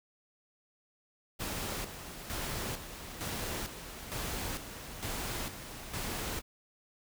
pink noise with tremolo, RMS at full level -37 dBFS, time 1.39-6.42 s, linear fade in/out 20 ms, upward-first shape square, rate 1.1 Hz, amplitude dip 60%, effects none

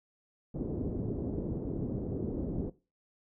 white low-pass noise, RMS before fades -35 dBFS, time 0.54-2.7 s, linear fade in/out 10 ms, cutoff 380 Hz, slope 24 dB/octave, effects noise-tail reverb RT60 0.3 s tail -18 dB re dry

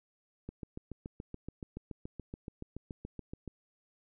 click train, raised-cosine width 3 ms, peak -28 dBFS, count 22, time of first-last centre 0.49-3.477 s, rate 7.03 Hz, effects none

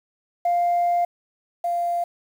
sine tone pair in turn, 698.5 / 694.1 Hz, F5 / F5, 0 / -11 cents, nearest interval unison, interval 11 cents, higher first, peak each -16 / -20 dBFS, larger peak first, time 0.45-1.05 / 1.64-2.04 s, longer first, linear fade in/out 5 ms, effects tanh soft clip ceiling -15 dBFS + 8-bit

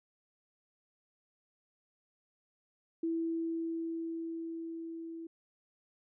sine tone with level ramp, 329.6 Hz, E4, in tune, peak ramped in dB -30 to -41 dBFS, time 3.03-5.27 s, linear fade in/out 5 ms, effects none

